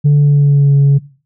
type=tone with pitch glide; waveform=sine; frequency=145.5 to 140.3 Hz; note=D3 to C#3; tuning=-16 to +21 cents; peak=-3 dBFS; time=0.04-0.99 s; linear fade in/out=20 ms; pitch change=-63 cents; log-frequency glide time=0.19-0.75 s; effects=noise-tail reverb RT60 0.4 s tail -20 dB re dry + tanh soft clip ceiling -4 dBFS